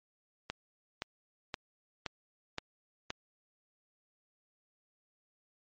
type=click train; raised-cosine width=0.2 ms; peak=-17 dBFS; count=6; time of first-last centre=0.5-3.104 s; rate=1.92 Hz; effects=low-pass 5000 Hz 12 dB/octave + MP3 48 kbps